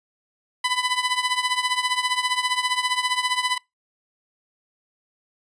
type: tone with tremolo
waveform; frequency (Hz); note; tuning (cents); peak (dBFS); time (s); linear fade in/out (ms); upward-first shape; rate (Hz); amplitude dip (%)
15% pulse; 1000; B5; +21; -11; 0.64-3.58; 5; triangle; 15; 85
effects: noise-tail reverb RT60 0.2 s tail -25 dB re dry + resampled to 22050 Hz